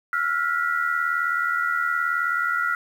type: tone cluster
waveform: sine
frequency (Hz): 1342 / 1421 / 1957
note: E6 / F6 / B6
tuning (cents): +31 / +30 / -16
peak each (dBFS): -26 / -23 / -29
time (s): 0.13-2.75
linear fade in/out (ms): 2
effects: 8-bit